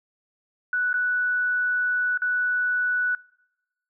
sine tone with dropouts, 1480 Hz, F#6, in tune, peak -21 dBFS, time 0.73-3.15 s, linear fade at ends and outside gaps 2 ms, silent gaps 0.93-0.94 / 2.175-2.219 s, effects noise-tail reverb RT60 1.0 s tail -25 dB re dry

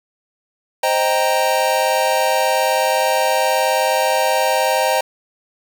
square chord, C minor seventh, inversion none, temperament equal, 523.3 / 622.3 / 784 / 932.3 Hz, C5 / Eb5 / G5 / Bb5, 0 / 0 / 0 / 0 cents, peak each -21 dBFS, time 0.83-5.01 s, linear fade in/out 5 ms, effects 8-bit

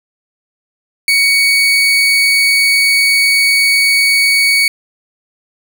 30% pulse tone, 2238 Hz, C#7, 16 cents sharp, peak -6 dBFS, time 1.08-4.68 s, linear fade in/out 2 ms, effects none

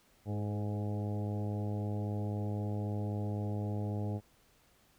harmonic tone with a mistuned harmonic, 103.83 Hz, G#2, in tune, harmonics 1 / 2 / 3 / 4 / 5 / 6 / 7 / 8, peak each -34 / -40 / -44 / -46 / -48 / -50 / -51 / -52 dBFS, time 0.25-4.21 s, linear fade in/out 50 ms, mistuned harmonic 4, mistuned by +20 cents, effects pink hiss -67 dBFS RMS until 4.98 s

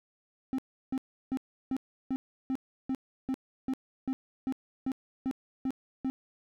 triangle tone bursts, 263.2 Hz, C4, 10 cents sharp, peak -26 dBFS, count 15, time 0.53-6.1 s, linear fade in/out 0 ms, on 54 ms, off 340 ms, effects none

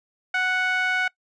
sawtooth tone with band-pass filter, 740 Hz, F#5, in tune, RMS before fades -23 dBFS, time 0.34-1.08 s, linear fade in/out 5 ms, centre 1800 Hz, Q 5.4, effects noise-tail reverb RT60 0.1 s tail -23 dB re dry + resampled to 22050 Hz

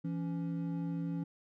triangle tone pair together, 168.08 / 280.8 Hz, E3 / C#4, +34 / +22 cents, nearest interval major sixth, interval 888 cents, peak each -33 / -37 dBFS, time 0.04-1.24 s, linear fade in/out 10 ms, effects none

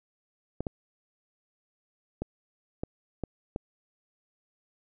clicks, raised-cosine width 2 ms, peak -18 dBFS, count 6, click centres 0.606 / 0.668 / 2.22 / 2.835 / 3.237 / 3.561 s, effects none

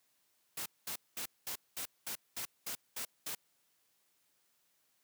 white noise bursts, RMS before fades -40 dBFS, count 10, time 0.57-3.35 s, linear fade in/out 5 ms, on 89 ms, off 210 ms, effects white hiss -75 dBFS RMS until 5.03 s + high-pass 100 Hz 12 dB/octave

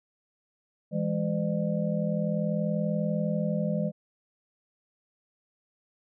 sine tone cluster, 164.8 / 205.2 / 510 / 602 Hz, E3 / G#3 / C5 / D5, 0 / -21 / -44 / +43 cents, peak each -29 / -29 / -35 / -33 dBFS, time 0.91-3.92 s, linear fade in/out 50 ms, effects none

